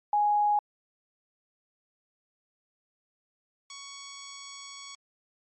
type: tone pair in turn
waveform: sine / 5% pulse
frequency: 830.6 / 1116.8 Hz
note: G#5 / C#6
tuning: 0 / +13 cents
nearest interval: perfect fourth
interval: 513 cents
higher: second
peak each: -21 / -28 dBFS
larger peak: first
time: 0.13-0.59 / 3.7-4.95 s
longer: second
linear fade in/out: 2 ms
effects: MP3 32 kbps